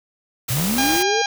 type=noise; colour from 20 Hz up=white; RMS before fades=-25 dBFS; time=0.48-1.03 s; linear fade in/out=10 ms
type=linear sweep; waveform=sine; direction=up; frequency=111.6 to 466.2 Hz; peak=-20 dBFS; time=0.5-1.22 s; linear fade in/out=5 ms
type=click train; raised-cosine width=1 ms; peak=-17 dBFS; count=29; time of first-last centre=0.57-0.963 s; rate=71.2 Hz
type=harmonic tone; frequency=807 Hz; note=G#5; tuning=50 cents flat; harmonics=1 / 2 / 3 / 4 / 5 / 6 / 7 / 8; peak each=-22 / -25 / -27 / -28 / -29 / -30 / -30 / -31 dBFS; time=0.78-1.26 s; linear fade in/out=2 ms
effects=none